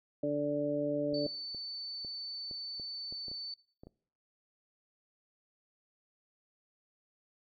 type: harmonic tone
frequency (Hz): 146.1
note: D3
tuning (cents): -9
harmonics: 1 / 2 / 3 / 4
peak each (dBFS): -42 / -33 / -38 / -32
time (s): 0.23-1.27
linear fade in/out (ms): 5
type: clicks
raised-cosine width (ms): 2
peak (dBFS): -36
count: 11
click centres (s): 1.131 / 1.26 / 1.547 / 2.048 / 2.512 / 2.798 / 3.125 / 3.283 / 3.315 / 3.835 / 3.87
type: tone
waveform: sine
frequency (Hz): 4515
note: C#8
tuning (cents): +31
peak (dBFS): -38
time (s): 1.14-3.54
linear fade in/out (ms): 2
effects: noise-tail reverb RT60 0.6 s tail -23 dB re dry + MP3 48 kbps